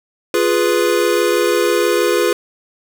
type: chord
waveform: square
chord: F diminished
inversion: none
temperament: equal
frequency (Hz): 349.2 / 415.3 / 493.9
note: F4 / Ab4 / Cb5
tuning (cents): 0 / 0 / 0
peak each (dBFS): -18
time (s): 0.34-2.33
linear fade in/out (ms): 2
effects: none